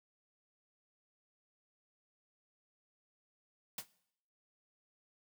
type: noise with exponential decay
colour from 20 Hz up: white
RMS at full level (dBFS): -35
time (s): 3.78-3.87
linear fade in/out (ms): 5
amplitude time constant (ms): 18
effects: noise-tail reverb RT60 0.7 s tail -20 dB re dry